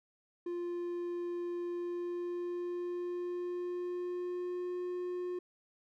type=tone with pitch glide; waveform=triangle; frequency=349.2 to 358.4 Hz; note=F4 to F4; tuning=0 to +45 cents; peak=-33 dBFS; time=0.46-5.39 s; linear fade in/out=5 ms; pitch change=+45 cents; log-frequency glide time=1.69-4.78 s; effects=none